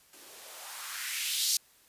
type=noise with band-pass filter sweep; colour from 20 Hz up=violet; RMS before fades=-35 dBFS; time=0.13-1.57 s; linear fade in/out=2 ms; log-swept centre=260 to 5000 Hz; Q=2.2; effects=white hiss -62 dBFS RMS until 1.88 s + resampled to 32000 Hz